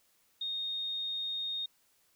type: tone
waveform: sine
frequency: 3700 Hz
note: A#7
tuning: 14 cents flat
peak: -33 dBFS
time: 0.41-1.66 s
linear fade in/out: 5 ms
effects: white hiss -70 dBFS RMS until 2.15 s